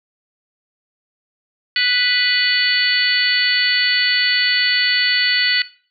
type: harmonic tone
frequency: 493.9 Hz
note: B4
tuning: in tune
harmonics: 3 / 4 / 5 / 6 / 7 / 8 / 9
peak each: -24 / -19 / -24 / -21 / -27 / -30 / -19 dBFS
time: 1.76-5.62 s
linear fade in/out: 2 ms
effects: noise-tail reverb RT60 0.4 s tail -17 dB re dry